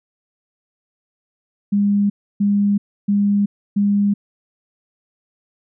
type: tone bursts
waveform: sine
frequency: 202.8 Hz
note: G#3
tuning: 41 cents flat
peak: -13 dBFS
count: 4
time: 1.72-4.14 s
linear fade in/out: 10 ms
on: 380 ms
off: 300 ms
effects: none